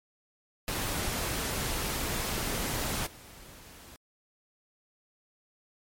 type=noise with level steps; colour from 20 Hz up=pink; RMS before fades=-32 / -50 dBFS; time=0.68-3.96 s; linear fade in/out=0 ms; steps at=3.06 s; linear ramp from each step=10 ms; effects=MP3 64 kbps